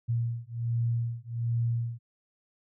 sine beating tone pair, 116.6 / 117.9 Hz, A#2 / A#2, +1 / +20 cents, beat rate 1.3 Hz, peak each -30 dBFS, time 0.08-1.99 s, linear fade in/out 20 ms, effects none

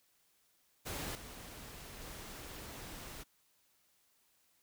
pink noise with level steps, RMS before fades -41 / -50 / -48 dBFS, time 0.85-3.24 s, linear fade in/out 20 ms, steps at 1.15 / 2.01 s, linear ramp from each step 2 ms, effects white hiss -73 dBFS RMS until 4.62 s

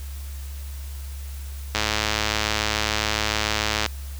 click train, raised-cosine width 0.2 ms, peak -4 dBFS, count 227, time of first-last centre 1.75-3.862 s, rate 107 Hz, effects added 69 Hz sine -31 dBFS peak until 4.19 s + white hiss -45 dBFS RMS until 4.19 s

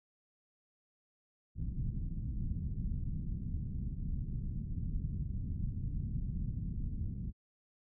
pink low-pass noise, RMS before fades -37 dBFS, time 1.55-7.33 s, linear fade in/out 50 ms, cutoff 190 Hz, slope 24 dB/octave, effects none

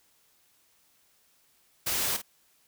white noise with echo, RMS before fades -29 dBFS, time 1.86-2.17 s, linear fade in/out 10 ms, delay 50 ms, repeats 1, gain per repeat -11 dB, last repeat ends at 2.22 s, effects white hiss -66 dBFS RMS until 2.67 s

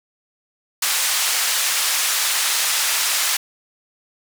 white band-pass noise, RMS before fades -20 dBFS, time 0.82-3.37 s, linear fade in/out 5 ms, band 1000 to 9800 Hz, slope 12 dB/octave, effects none

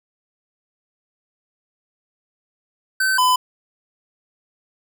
square tone pair in turn, 1536 / 1006.8 Hz, G6 / B5, -36 / +33 cents, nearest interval perfect fifth, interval 731 cents, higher first, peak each -17 / -14 dBFS, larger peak second, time 3-3.18 / 3.18-3.36 s, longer neither, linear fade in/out 5 ms, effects none

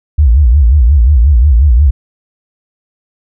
sine tone with vibrato, 65.41 Hz, C2, in tune, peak -3 dBFS, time 0.18-1.91 s, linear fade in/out 10 ms, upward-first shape sine, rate 5.6 Hz, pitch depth 270 cents each way, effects none

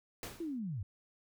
pink noise with exponential decay, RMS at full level -40 dBFS, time 0.23-0.59 s, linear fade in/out 1 ms, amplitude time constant 78 ms
sine linear sweep, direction down, 349.2 to 84.4 Hz, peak -36 dBFS, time 0.4-0.83 s, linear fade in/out 5 ms
effects none

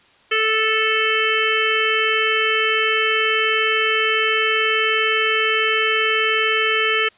harmonic tone, 439.3 Hz, A4, 3 cents flat, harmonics 1 / 3 / 4 / 5 / 6 / 7, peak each -23 / -23 / -23 / -23 / -23 / -23 dBFS, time 0.31-7.09 s, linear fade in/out 10 ms, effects white hiss -53 dBFS RMS until 7.17 s + resampled to 8000 Hz

